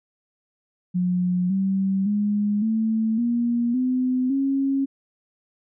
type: tone with pitch steps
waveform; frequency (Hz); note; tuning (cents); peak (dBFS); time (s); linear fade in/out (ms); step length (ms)
sine; 179.9 / 192.81 / 206.7 / 221.5 / 237.4 / 254.4 / 272.7; F#3 / G3 / G#3 / A3 / A#3 / C4 / C#4; -48 / -28 / -8 / +12 / +32 / -48 / -28; -19; 0.94-4.86; 20; 560
effects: none